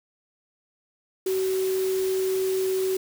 sine tone in noise, 378 Hz, F#4, 37 cents sharp, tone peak -22 dBFS, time 1.26-2.97 s, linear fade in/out 5 ms, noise white, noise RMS -37 dBFS, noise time 1.26-2.97 s, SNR +12 dB, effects none

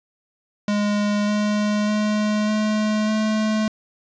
square tone with pitch steps, 206.8 / 209.1 / 211.4 / 213.7 / 216.1 Hz, G#3 / G#3 / G#3 / G#3 / A3, -7 / +12 / +31 / +50 / -31 cents, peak -19 dBFS, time 0.68-3.68 s, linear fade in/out 2 ms, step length 600 ms, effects resampled to 16000 Hz + 8-bit

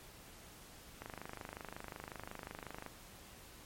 click train, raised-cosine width 0.5 ms, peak -29 dBFS, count 48, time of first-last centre 1.02-2.863 s, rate 25.5 Hz, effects pink hiss -56 dBFS RMS until 3.65 s + MP3 64 kbps

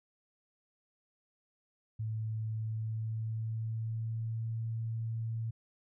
sine tone with pitch glide, 110 to 113.22 Hz, A2 to A2, 0 to +50 cents, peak -33 dBFS, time 1.99-5.51 s, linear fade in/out 10 ms, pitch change +50 cents, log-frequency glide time 2.52-4.53 s, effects none

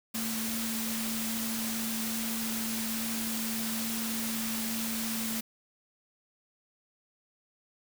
sine tone in noise, 224.7 Hz, A3, 37 cents sharp, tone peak -34 dBFS, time 0.14-5.41 s, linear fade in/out 10 ms, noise white, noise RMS -35 dBFS, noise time 0.14-5.41 s, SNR -2 dB, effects none

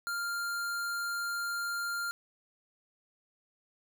square tone, 1396.9 Hz, F6, in tune, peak -33 dBFS, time 0.07-2.11 s, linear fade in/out 0 ms, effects none

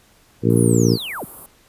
harmonic tone, 58 Hz, A#1, 8 cents flat, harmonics 2 / 3 / 4 / 5 / 6 / 7 / 8, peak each -17 / -19 / -20 / -21 / -22 / -22 / -23 dBFS, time 0.42-0.98 s, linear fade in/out 50 ms
white band-stop noise, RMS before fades -37 dBFS, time 0.5-1.46 s, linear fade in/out 0 ms, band 1300 to 9100 Hz, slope 48 dB/octave
sine linear sweep, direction down, 10580 to 36.71 Hz, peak -26 dBFS, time 0.56-1.25 s, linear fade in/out 10 ms
effects pink hiss -54 dBFS RMS until 1.68 s + resampled to 32000 Hz

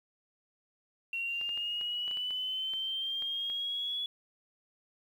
sine linear sweep, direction up, 2730 to 3397 Hz, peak -32 dBFS, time 1.13-4.06 s, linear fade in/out 2 ms
clicks, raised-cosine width 0.3 ms, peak -32 dBFS, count 11, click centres 1.413 / 1.492 / 1.575 / 1.812 / 2.079 / 2.112 / 2.172 / 2.307 / 2.736 / 3.223 / 3.5 s
effects 10-bit

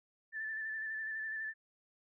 sine tone with vibrato, 1760 Hz, A6, in tune, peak -37 dBFS, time 0.32-1.54 s, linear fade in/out 50 ms, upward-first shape square, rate 12 Hz, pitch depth 22 cents each way, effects none

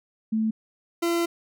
sine / 40% pulse tone pair in turn, 220 / 340 Hz, A3 / F4, 0 / -46 cents, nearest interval minor sixth, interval 754 cents, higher second, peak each -21 dBFS, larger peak neither, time 0.32-0.51 / 1.02-1.26 s, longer second, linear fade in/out 10 ms, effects none

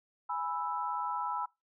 sine chord, E major, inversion first, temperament equal, 830.6 / 987.8 / 1318.5 Hz, G#5 / B5 / E6, 0 / 0 / 0 cents, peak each -38 / -35 / -37 dBFS, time 0.29-1.46 s, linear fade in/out 10 ms, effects noise-tail reverb RT60 0.2 s tail -21 dB re dry

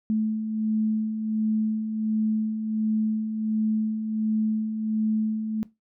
sine beating tone pair, 216.2 / 217.6 Hz, A3 / A3, -30 / -19 cents, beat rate 1.4 Hz, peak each -32 / -23 dBFS, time 0.1-5.63 s, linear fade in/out 0 ms, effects noise-tail reverb RT60 0.2 s tail -19 dB re dry

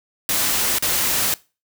white noise with dropouts, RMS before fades -20 dBFS, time 0.29-1.34 s, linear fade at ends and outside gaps 1 ms, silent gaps 0.785-0.824 s, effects noise-tail reverb RT60 0.3 s tail -21 dB re dry

